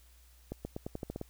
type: accelerating click train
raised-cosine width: 2 ms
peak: -24 dBFS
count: 9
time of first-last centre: 0.52-1.214 s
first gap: 130 ms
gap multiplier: 0.88
effects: added 60 Hz sine -58 dBFS peak until 1.29 s + white hiss -65 dBFS RMS until 1.29 s